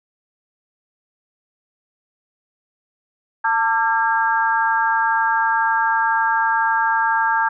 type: tone cluster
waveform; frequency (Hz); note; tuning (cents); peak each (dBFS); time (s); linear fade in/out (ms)
sine; 898 / 1174 / 1358 / 1616; A5 / D6 / F6 / G#6; +35 / -1 / -49 / -48; -18 / -26 / -24 / -20; 3.44-7.49; 10
effects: none